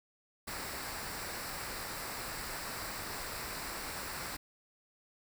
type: noise with comb filter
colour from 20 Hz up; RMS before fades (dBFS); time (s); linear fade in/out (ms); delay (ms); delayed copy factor
pink; -41; 0.47-4.37; 10; 0.31; -0.55
effects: none